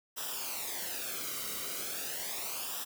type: noise with flanger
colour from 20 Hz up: white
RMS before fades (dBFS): -38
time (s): 0.16-2.85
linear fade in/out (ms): 20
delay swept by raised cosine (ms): 0.45 to 1.18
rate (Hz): 0.37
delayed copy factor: -0.7
effects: none